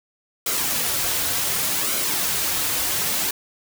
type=noise with flanger; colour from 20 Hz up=white; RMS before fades=-23 dBFS; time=0.46-3.31 s; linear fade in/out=5 ms; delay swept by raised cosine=1.1 to 5.2 ms; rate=0.67 Hz; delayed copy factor=-0.5; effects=none